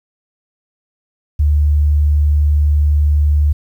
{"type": "tone", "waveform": "sine", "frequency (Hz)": 74, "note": "D2", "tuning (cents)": 14, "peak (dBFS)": -9, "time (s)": [1.39, 3.53], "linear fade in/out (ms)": 10, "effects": ["8-bit"]}